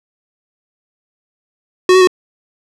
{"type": "tone with pitch steps", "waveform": "square", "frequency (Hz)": [367.8, 374.6, 366.5], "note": ["F#4", "F#4", "F#4"], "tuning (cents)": [-10, 21, -16], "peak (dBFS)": -6, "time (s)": [1.89, 2.073], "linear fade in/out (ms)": 2, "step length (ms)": 61, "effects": ["low-pass 7000 Hz 12 dB/octave", "8-bit"]}